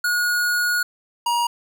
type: tone pair in turn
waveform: square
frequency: 1447 / 950 Hz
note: F#6 / A#5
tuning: -39 / +33 cents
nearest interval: perfect fifth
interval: 728 cents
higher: first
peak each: -19 dBFS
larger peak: neither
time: 0.04-0.83 / 1.26-1.47 s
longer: first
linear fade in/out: 5 ms
effects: none